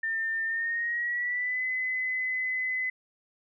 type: tone with pitch glide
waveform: sine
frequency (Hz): 1802 to 2023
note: A6 to B6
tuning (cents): +41 to +41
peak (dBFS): -27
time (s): 0.03-2.9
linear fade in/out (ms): 5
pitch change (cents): +200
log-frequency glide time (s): 0.45-1.64
effects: none